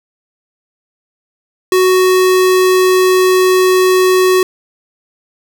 square tone, 370.8 Hz, F#4, 4 cents sharp, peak -8 dBFS, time 1.72-4.43 s, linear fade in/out 2 ms, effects none

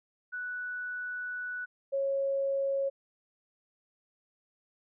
sine tone pair in turn, 1480 / 548.6 Hz, F#6 / C#5, 0 / -18 cents, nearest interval octave + perfect fourth, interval 1718 cents, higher first, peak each -34 / -27 dBFS, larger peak second, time 0.32-1.66 / 1.92-2.9 s, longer first, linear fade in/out 20 ms, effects none

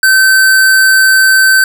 square tone, 1541 Hz, G6, 30 cents flat, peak -5 dBFS, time 0.03-1.64 s, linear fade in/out 2 ms, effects none

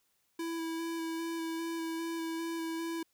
square tone with vibrato, 329.6 Hz, E4, in tune, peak -35 dBFS, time 0.39-3.03 s, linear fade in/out 5 ms, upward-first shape square, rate 2.5 Hz, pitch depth 12 cents each way, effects white hiss -75 dBFS RMS until 3.13 s

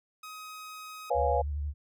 sawtooth tone, 1261 Hz, D#6, 23 cents sharp, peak -38 dBFS, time 0.23-1.1 s, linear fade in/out 5 ms
sine chord, C# dominant seventh, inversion third, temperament equal, 493.9 / 554.4 / 698.5 / 830.6 Hz, B4 / C#5 / E#5 / G#5, 0 / 0 / 0 / 0 cents, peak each -30 dBFS, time 1.1-1.42 s, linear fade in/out 10 ms
sine tone with vibrato, 73 Hz, D2, 10 cents flat, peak -30 dBFS, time 1.14-1.74 s, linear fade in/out 50 ms, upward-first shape sine, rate 12 Hz, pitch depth 50 cents each way
effects none

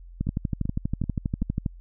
two click trains, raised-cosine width 5 ms, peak -13 / -16 dBFS, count 19 / 4, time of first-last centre 0.21-1.662 / 0.27-1.424 s, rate 12.4 / 2.6 Hz, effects added 43 Hz sine -42 dBFS peak until 1.8 s

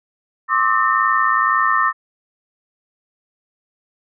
sine tone cluster, 1065 / 1167 / 1286 / 1812 Hz, C6 / D6 / E6 / A#6, +30 / -11 / -43 / -50 cents, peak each -19 dBFS, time 0.48-1.93 s, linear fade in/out 50 ms, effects none

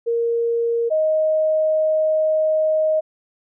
sine tone pair in turn, 466.2 / 625.3 Hz, A#4 / D#5, 0 / +8 cents, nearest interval perfect fourth, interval 508 cents, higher second, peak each -17 / -15 dBFS, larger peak second, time 0.06-0.9 / 0.9-3.01 s, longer second, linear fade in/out 20 ms, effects none

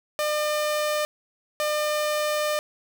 sawtooth tone pair in turn, 602 / 602 Hz, D5 / D5, +43 / +43 cents, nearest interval unison, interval 0 cents, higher neither, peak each -19 dBFS, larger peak neither, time 0.19-1.05 / 1.6-2.59 s, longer second, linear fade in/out 0 ms, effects none

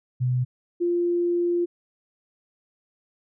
sine tone pair in turn, 125.7 / 347.8 Hz, B2 / F4, +31 / -7 cents, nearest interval octave + tritone, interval 1762 cents, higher second, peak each -20 dBFS, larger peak neither, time 0.2-0.45 / 0.8-1.66 s, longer second, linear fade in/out 20 ms, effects none

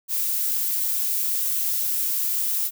violet noise, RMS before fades -24 dBFS, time 0.08-2.71 s, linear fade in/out 50 ms, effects none

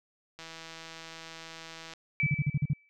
click train, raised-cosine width 0.2 ms, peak -27 dBFS, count 253, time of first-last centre 0.39-1.936 s, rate 163 Hz
sine tone with exponential decay, 2307 Hz, D7, 31 cents flat, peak -25 dBFS, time 2.2-2.89 s, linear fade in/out 0 ms, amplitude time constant 150 ms
sine tone bursts, 144.6 Hz, D3, 27 cents flat, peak -23 dBFS, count 7, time 2.23-2.734 s, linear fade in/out 5 ms, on 36 ms, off 42 ms
effects none

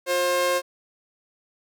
sawtooth tone pair together, 355.7 / 532.9 Hz, F4 / C5, +32 / +32 cents, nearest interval perfect fifth, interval 700 cents, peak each -26 / -17 dBFS, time 0.06-0.62 s, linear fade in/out 50 ms, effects none

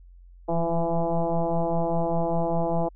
sine tone with frequency modulation, 336.5 Hz, E4, 36 cents sharp, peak -21 dBFS, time 0.48-2.89 s, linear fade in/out 10 ms, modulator 167 Hz, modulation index 3, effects added 44 Hz sine -46 dBFS peak until 2.95 s

